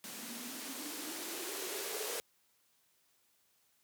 violet noise with band-pass filter sweep, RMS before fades -42 dBFS, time 0.04-2.2 s, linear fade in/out 0 ms, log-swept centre 210 to 460 Hz, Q 8.2, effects white hiss -73 dBFS RMS until 3.83 s + high-pass 60 Hz 12 dB/octave

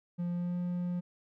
triangle tone with pitch glide, 174.61 to 177.05 Hz, F3 to F3, 0 to +24 cents, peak -29 dBFS, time 0.18-1.01 s, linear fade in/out 20 ms, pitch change +24 cents, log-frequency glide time 0.32-0.57 s, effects none

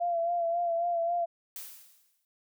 sine tone with vibrato, 684 Hz, F5, 36 cents flat, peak -26 dBFS, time 0-1.26 s, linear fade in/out 20 ms, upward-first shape sine, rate 3.7 Hz, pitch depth 39 cents each way
blue noise with exponential decay, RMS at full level -39 dBFS, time 1.56-2.25 s, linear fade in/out 1 ms, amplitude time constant 150 ms
effects none

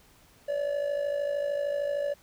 triangle tone with amplitude modulation, 575 Hz, D5, 37 cents flat, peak -22 dBFS, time 0.48-2.14 s, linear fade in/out 10 ms, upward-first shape sine, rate 53.2 Hz, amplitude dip 65%, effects pink hiss -59 dBFS RMS until 2.22 s

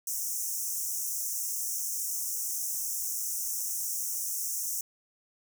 pink high-pass noise, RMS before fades -33 dBFS, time 0.07-4.81 s, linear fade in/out 2 ms, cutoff 5600 Hz, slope 96 dB/octave, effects none

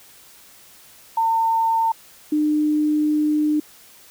sine tone pair in turn, 905 / 302 Hz, A5 / D4, +48 / +48 cents, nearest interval octave + perfect fifth, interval 1900 cents, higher first, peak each -16 dBFS, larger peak neither, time 1.17-1.92 / 2.32-3.6 s, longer second, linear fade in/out 5 ms, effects white hiss -48 dBFS RMS until 4.1 s

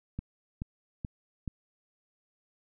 click train, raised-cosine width 5 ms, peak -22 dBFS, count 4, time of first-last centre 0.19-1.478 s, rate 2.33 Hz, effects none

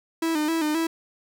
45% pulse tone with vibrato, 315.2 Hz, D#4, 23 cents sharp, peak -22 dBFS, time 0.22-0.87 s, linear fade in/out 5 ms, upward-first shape square, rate 3.8 Hz, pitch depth 67 cents each way, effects none

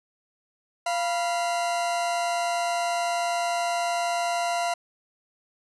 40% pulse tone pair together, 692.3 / 979 Hz, F5 / B5, -15 / -15 cents, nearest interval tritone, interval 600 cents, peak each -24 / -31 dBFS, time 0.86-4.74 s, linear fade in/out 5 ms, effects resampled to 24000 Hz

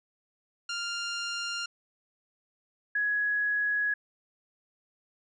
15% pulse / sine tone pair in turn, 1396.9 / 1674.4 Hz, F6 / G#6, 0 / +14 cents, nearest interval minor third, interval 314 cents, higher second, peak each -25 dBFS, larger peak neither, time 0.69-1.66 / 2.95-3.94 s, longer second, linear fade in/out 5 ms, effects resampled to 22050 Hz

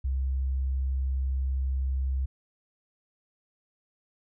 sine tone, 66.1 Hz, C2, 18 cents sharp, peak -25 dBFS, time 0.04-2.26 s, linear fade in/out 10 ms, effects none

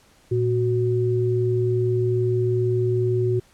sine tone pair together, 115.59 / 369.2 Hz, A#2 / F#4, -14 / -4 cents, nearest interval octave + minor sixth, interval 2010 cents, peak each -21 dBFS, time 0.31-3.4 s, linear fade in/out 10 ms, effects pink hiss -56 dBFS RMS until 3.53 s + low-pass 11000 Hz 12 dB/octave

